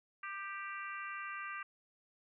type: harmonic tone with a mistuned harmonic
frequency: 392 Hz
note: G4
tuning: in tune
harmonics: 3 / 4 / 5 / 6 / 7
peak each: -44 / -46 / -48 / -50 / -51 dBFS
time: 0.23-1.63 s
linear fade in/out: 5 ms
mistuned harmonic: 3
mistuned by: +22 cents
effects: none